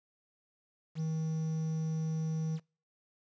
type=tone with quantisation; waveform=triangle; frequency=159 Hz; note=D#3; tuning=38 cents sharp; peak=-29 dBFS; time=0.95-2.6 s; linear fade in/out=50 ms; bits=9; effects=noise-tail reverb RT60 0.4 s tail -26 dB re dry + resampled to 16000 Hz